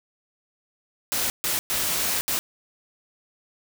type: noise bursts at uneven times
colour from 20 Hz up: white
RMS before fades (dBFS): -25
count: 4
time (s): 1.12-1.3 / 1.44-1.59 / 1.7-2.21 / 2.28-2.39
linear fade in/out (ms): 0
effects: none